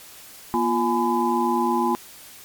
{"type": "tone cluster", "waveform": "sine", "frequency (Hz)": [240.2, 348.8, 839, 1007], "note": ["B3", "F4", "G#5", "B5"], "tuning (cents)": [-48, -2, 17, 33], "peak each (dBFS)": -24, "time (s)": [0.54, 1.95], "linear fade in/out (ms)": 0, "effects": ["white hiss -44 dBFS RMS until 2.44 s", "MP3 96 kbps"]}